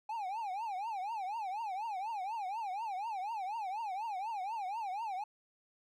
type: tone with vibrato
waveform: triangle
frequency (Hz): 825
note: G#5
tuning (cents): -12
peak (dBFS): -34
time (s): 0.09-5.24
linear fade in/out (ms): 5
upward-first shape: triangle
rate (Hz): 4.1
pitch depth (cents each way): 240
effects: none